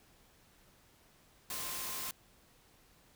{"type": "tone in noise", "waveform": "sine", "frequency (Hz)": 1052, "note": "C6", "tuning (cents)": 9, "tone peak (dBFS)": -50, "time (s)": [1.5, 2.11], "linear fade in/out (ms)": 2, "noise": "white", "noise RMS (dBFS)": -40, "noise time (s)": [1.5, 2.11], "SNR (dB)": -13, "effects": ["pink hiss -65 dBFS RMS until 3.15 s"]}